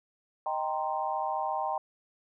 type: chord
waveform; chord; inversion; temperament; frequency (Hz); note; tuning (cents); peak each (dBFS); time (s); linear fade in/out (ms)
sine; C minor seventh; first; equal; 622.3 / 784 / 932.3 / 1046.5; Eb5 / G5 / Bb5 / C6; 0 / 0 / 0 / 0; -36 / -32 / -34 / -36; 0.46-1.78; 2
effects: none